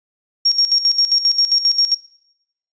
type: tone with tremolo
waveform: sine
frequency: 5560 Hz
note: F8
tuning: 9 cents flat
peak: -10 dBFS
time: 0.45-1.95 s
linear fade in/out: 10 ms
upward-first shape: square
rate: 7.5 Hz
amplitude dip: 70%
effects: noise-tail reverb RT60 0.8 s tail -21 dB re dry + resampled to 16000 Hz